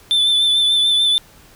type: tone with vibrato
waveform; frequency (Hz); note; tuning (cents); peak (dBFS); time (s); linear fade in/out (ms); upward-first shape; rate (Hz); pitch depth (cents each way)
triangle; 3520; A7; 0; -11; 0.11-1.18; 0; sine; 6.8; 27
effects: pink hiss -47 dBFS RMS until 1.55 s